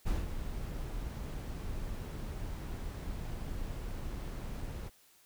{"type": "noise with ADSR envelope", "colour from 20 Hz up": "brown", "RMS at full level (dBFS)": -31, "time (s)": [0.05, 4.9], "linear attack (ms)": 30, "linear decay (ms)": 170, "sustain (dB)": -8, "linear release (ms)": 25, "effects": ["white hiss -64 dBFS RMS until 5.25 s"]}